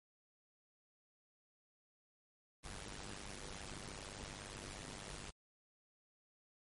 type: noise with amplitude modulation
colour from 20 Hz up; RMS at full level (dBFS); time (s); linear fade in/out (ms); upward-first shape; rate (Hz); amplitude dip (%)
pink; -45; 2.63-5.31; 20; sine; 99.6; 90
effects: MP3 48 kbps